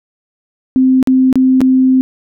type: tone with dropouts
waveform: sine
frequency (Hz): 259.9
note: C4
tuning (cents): -11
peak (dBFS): -6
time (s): 0.76-2.01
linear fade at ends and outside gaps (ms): 0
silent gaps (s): 1.028-1.073 / 1.328-1.356 / 1.606-1.615
effects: none